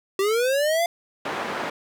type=linear sweep; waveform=square; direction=up; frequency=380 to 698.5 Hz; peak=-20 dBFS; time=0.19-0.86 s; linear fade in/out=2 ms
type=band-pass noise; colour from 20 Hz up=white; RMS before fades=-29 dBFS; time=1.25-1.7 s; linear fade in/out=5 ms; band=230 to 1400 Hz; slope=12 dB/octave
effects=none